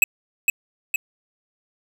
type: tone with echo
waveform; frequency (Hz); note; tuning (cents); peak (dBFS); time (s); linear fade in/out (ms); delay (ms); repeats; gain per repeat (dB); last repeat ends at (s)
square; 2576; E7; -41; -11; 0.02-0.04; 2; 460; 2; -4; 0.96
effects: 8-bit